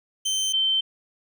25% pulse / sine tone pair in turn, 3100 / 3100 Hz, G7 / G7, -20 / -20 cents, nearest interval unison, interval 0 cents, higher neither, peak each -19 / -19 dBFS, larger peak neither, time 0.25-0.53 / 0.53-0.81 s, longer neither, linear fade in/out 10 ms, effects none

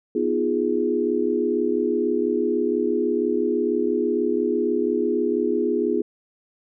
sine chord, F half-diminished seventh, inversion second, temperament equal, 246.9 / 311.1 / 349.2 / 415.3 Hz, Cb4 / Eb4 / F4 / Ab4, 0 / 0 / 0 / 0 cents, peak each -26 / -27 / -24 / -23 dBFS, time 0.15-6.02 s, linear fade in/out 5 ms, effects none

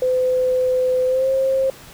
sine tone with pitch glide, 509 to 532.1 Hz, C5 to C5, -48 to +29 cents, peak -15 dBFS, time 0.02-1.7 s, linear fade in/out 2 ms, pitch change +77 cents, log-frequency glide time 1.06-1.29 s, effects pink hiss -42 dBFS RMS until 1.93 s

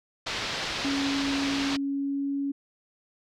white low-pass noise, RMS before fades -32 dBFS, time 0.26-1.77 s, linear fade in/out 10 ms, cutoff 4800 Hz, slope 24 dB/octave
sine tone with pitch glide, 277.2 to 279.3 Hz, C#4 to C#4, 0 to +13 cents, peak -26 dBFS, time 0.84-2.52 s, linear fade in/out 10 ms, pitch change +13 cents, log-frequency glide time 1.59-2.36 s
effects none

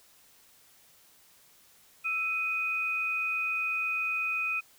sine tone pair together, 1322 / 2496 Hz, E6 / D#7, +5 / +5 cents, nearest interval major seventh, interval 1100 cents, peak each -37 / -28 dBFS, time 2.04-4.61 s, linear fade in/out 20 ms, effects white hiss -60 dBFS RMS until 4.78 s

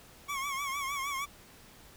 25% pulse tone with vibrato, 1108.7 Hz, C#6, in tune, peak -29 dBFS, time 0.28-1.26 s, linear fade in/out 20 ms, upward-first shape triangle, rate 6.5 Hz, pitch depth 90 cents each way, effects pink hiss -55 dBFS RMS until 1.96 s

